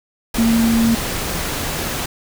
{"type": "tone in noise", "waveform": "sine", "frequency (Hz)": 228.8, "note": "A#3", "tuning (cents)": -32, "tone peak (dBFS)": -12, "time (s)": [0.38, 0.95], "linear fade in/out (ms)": 5, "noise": "pink", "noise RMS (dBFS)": -23, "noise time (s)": [0.34, 2.06], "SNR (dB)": 8, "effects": []}